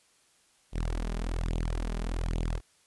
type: tone with flanger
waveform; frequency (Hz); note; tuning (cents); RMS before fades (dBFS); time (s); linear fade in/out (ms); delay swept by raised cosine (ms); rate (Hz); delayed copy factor
sawtooth; 41.2; E1; 0; -31; 0.72-2.61; 50; 0.28 to 4.98; 1.2; +0.85
effects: white hiss -65 dBFS RMS until 2.86 s + resampled to 24000 Hz